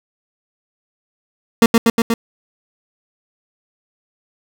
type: tone with echo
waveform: 30% pulse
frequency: 229.7 Hz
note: A#3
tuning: 25 cents flat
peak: -3 dBFS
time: 1.62-1.66 s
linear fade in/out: 2 ms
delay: 120 ms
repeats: 4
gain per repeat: -2 dB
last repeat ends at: 2.14 s
effects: none